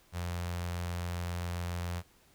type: tone with notch filter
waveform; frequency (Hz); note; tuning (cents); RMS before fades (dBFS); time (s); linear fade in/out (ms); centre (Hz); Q
sawtooth; 87.31; F2; 0; -36; 0.12-2.03; 50; 300; 0.92
effects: pink hiss -64 dBFS RMS until 2.34 s